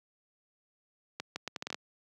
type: accelerating click train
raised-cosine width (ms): 0.2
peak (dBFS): -18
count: 9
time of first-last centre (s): 1.2-1.745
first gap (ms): 160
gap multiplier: 0.73
effects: high-pass 150 Hz 12 dB/octave